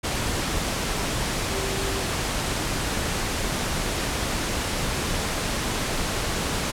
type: tone in noise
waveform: sine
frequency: 389.2 Hz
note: G4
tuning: 12 cents flat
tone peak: -32 dBFS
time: 1.52-2.04 s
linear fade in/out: 20 ms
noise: pink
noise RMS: -26 dBFS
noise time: 0.03-6.72 s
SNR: -9 dB
effects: low-pass 10000 Hz 12 dB/octave